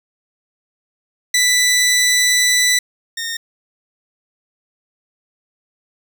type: tone pair in turn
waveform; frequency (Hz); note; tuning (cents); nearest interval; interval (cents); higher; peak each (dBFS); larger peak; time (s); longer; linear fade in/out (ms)
15% pulse; 1982 / 1836.6; B6 / A#6; +6 / -26; minor second; 132; first; -6 / -16; first; 1.34-2.79 / 3.17-3.37; first; 5
effects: 8-bit